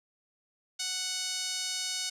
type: tone with band-pass filter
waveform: 5% pulse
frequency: 740 Hz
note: F#5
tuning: in tune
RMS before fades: -34 dBFS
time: 0.79-2.1 s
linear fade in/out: 10 ms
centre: 4800 Hz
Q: 0.94
effects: none